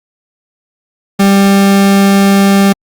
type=tone; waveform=40% pulse; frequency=197.4 Hz; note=G3; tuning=12 cents sharp; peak=-4 dBFS; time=1.19-2.73 s; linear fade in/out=10 ms; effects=Opus 48 kbps